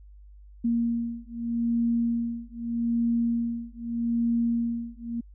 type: beating tone pair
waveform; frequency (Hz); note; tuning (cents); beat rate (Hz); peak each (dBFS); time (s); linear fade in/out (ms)
sine; 233.4 / 234.21; A#3 / A#3; +2 / +8; 0.81; -27; 0.64-5.21; 10
effects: added 50 Hz sine -46 dBFS peak until 5.34 s